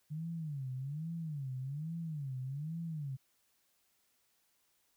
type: tone with vibrato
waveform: sine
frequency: 146.83 Hz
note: D3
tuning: in tune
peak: -37 dBFS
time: 0.1-3.17 s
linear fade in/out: 20 ms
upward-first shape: sine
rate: 1.2 Hz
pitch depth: 230 cents each way
effects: white hiss -75 dBFS RMS until 4.96 s